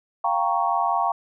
sine chord, G half-diminished seventh, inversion third, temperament equal, 698.5 / 784 / 932.3 / 1108.7 Hz, F5 / G5 / Bb5 / Db6, 0 / 0 / 0 / 0 cents, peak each -25 dBFS, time 0.24-1.12 s, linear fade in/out 5 ms, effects none

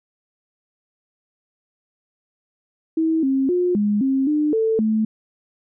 sine tone with pitch steps, 322 / 268.2 / 357.5 / 207.2 / 267.8 / 300.8 / 444.4 / 218.3 Hz, E4 / C4 / F4 / G#3 / C4 / D4 / A4 / A3, -41 / +43 / +41 / -4 / +40 / +42 / +17 / -13 cents, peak -16 dBFS, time 2.97-5.05 s, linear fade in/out 5 ms, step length 260 ms, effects none

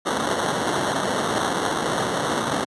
violet noise with sample-and-hold, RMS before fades -23 dBFS, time 0.05-2.65 s, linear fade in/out 20 ms, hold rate 2450 Hz, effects high-pass 150 Hz 12 dB/octave + resampled to 24000 Hz

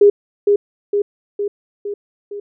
sine tone with echo, 408 Hz, G#4, 31 cents flat, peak -5 dBFS, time 0.01-0.1 s, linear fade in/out 5 ms, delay 460 ms, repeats 5, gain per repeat -4 dB, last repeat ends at 2.4 s, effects none

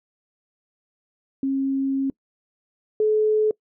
sine tone pair in turn, 270.6 / 429.6 Hz, C#4 / A4, -42 / -41 cents, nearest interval minor sixth, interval 801 cents, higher second, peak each -20 / -16 dBFS, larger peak second, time 1.43-2.1 / 3-3.51 s, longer first, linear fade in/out 2 ms, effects noise-tail reverb RT60 0.1 s tail -24 dB re dry

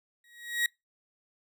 35% pulse tone with exponential growth, 1900 Hz, A#6, 33 cents sharp, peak -21 dBFS, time 0.24-0.66 s, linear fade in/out 2 ms, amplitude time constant 91 ms, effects noise-tail reverb RT60 0.2 s tail -25 dB re dry

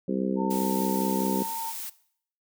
harmonic tone, 64.9 Hz, C2, 13 cents flat, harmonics 3 / 4 / 5 / 6 / 7 / 8, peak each -29 / -31 / -33 / -32 / -37 / -36 dBFS, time 0.08-1.43 s, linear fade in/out 5 ms
sine tone with pitch glide, 900 to 909.9 Hz, A5 to A#5, +39 to -42 cents, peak -30 dBFS, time 0.36-1.74 s, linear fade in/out 50 ms, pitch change +19 cents, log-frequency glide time 0.93-1.36 s
blue noise, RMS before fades -36 dBFS, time 0.5-1.9 s, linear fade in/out 10 ms
effects noise-tail reverb RT60 0.6 s tail -18 dB re dry

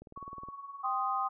click train, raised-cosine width 2 ms, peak -36 dBFS, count 10, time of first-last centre 0.02-0.486 s, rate 19.3 Hz
sine tone with tremolo, 1115 Hz, C#6, 10 cents sharp, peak -39 dBFS, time 0.16-0.87 s, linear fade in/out 5 ms, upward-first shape triangle, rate 19 Hz, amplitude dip 70%
sine chord, C minor, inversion second, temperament equal, 784 / 1046.5 / 1244.5 Hz, G5 / C6 / Eb6, 0 / 0 / 0 cents, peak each -34 / -35 / -32 dBFS, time 0.83-1.29 s, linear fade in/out 20 ms
effects none

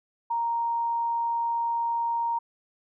sine tone, 932.3 Hz, A#5, in tune, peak -24 dBFS, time 0.3-2.39 s, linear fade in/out 10 ms, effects none

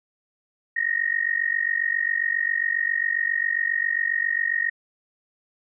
sine tone with amplitude modulation, 1864.7 Hz, A#6, in tune, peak -17 dBFS, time 0.76-4.7 s, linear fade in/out 10 ms, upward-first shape sine, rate 47.4 Hz, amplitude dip 90%, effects none

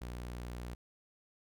sawtooth tone, 60.2 Hz, B1, 44 cents flat, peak -37 dBFS, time 0.01-0.75 s, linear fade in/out 10 ms, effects none

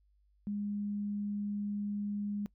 sine tone, 205.1 Hz, G#3, 21 cents flat, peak -33 dBFS, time 0.47-2.46 s, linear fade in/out 0 ms, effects noise-tail reverb RT60 0.1 s tail -22 dB re dry + added 50 Hz sine -66 dBFS peak until 2.54 s

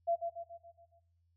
sine tone with echo, 680 Hz, F5, 46 cents flat, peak -28 dBFS, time 0.07-0.16 s, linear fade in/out 20 ms, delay 140 ms, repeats 6, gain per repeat -6 dB, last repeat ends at 1 s, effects noise-tail reverb RT60 0.5 s tail -17 dB re dry + added 85 Hz sine -70 dBFS peak until 1.36 s

